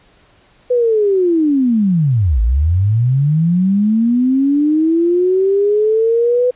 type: linear two-way sweep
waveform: sine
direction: down then up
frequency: 502 to 52 to 502 Hz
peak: -10 dBFS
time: 0.7-6.51 s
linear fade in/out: 10 ms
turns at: 2.41 s
effects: pink hiss -51 dBFS RMS until 6.55 s + resampled to 8000 Hz